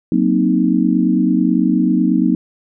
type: chord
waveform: sine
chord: C half-diminished seventh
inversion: second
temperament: equal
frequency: 185 / 233.1 / 261.6 / 311.1 Hz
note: Gb3 / Bb3 / C4 / Eb4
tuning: 0 / 0 / 0 / 0 cents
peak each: -17 dBFS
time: 0.12-2.35 s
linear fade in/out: 2 ms
effects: none